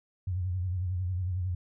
sine tone with vibrato, 91 Hz, F#2, 28 cents flat, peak -28 dBFS, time 0.27-1.55 s, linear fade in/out 5 ms, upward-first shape sine, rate 11 Hz, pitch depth 79 cents each way, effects none

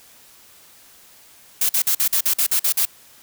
blue noise bursts, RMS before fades -18 dBFS, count 10, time 1.61-2.853 s, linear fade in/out 5 ms, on 82 ms, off 47 ms, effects white hiss -49 dBFS RMS until 3.22 s

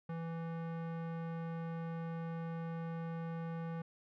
square tone with low-pass filter, 165.5 Hz, E3, 7 cents sharp, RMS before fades -41 dBFS, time 0.09-3.82 s, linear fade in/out 5 ms, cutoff 1500 Hz, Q 0.94, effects none

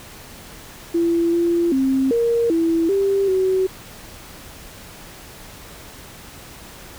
sine tone with pitch steps, 337.7 / 341.7 / 266.2 / 467 / 330.3 / 393.7 / 376.5 Hz, E4 / F4 / C4 / A#4 / E4 / G4 / F#4, +42 / -38 / +30 / +3 / +4 / +8 / +30 cents, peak -15 dBFS, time 0.94-3.67 s, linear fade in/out 10 ms, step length 390 ms, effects pink hiss -40 dBFS RMS until 6.98 s

